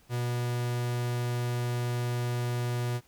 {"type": "tone", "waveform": "45% pulse", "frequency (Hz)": 121.4, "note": "B2", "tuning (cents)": -29, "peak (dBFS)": -28, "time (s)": [0.09, 3.01], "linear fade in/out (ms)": 50, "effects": ["pink hiss -62 dBFS RMS until 3.07 s"]}